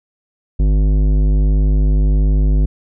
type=tone with tanh clipping; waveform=sine; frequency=50.7 Hz; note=G#1; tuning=41 cents flat; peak=-12 dBFS; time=0.59-2.66 s; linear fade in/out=10 ms; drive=14 dB; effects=none